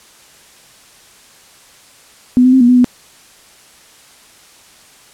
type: tone with pitch steps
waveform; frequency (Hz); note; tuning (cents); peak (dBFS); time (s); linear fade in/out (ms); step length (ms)
sine; 249.5 / 255 / 262.4 / 240.7 / 249.7 / 247.2; B3 / C4 / C4 / B3 / B3 / B3; +18 / -44 / +5 / -44 / +19 / +2; -5; 2.37-2.844; 0; 79
effects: white hiss -44 dBFS RMS until 5.13 s + low-pass 10000 Hz 12 dB/octave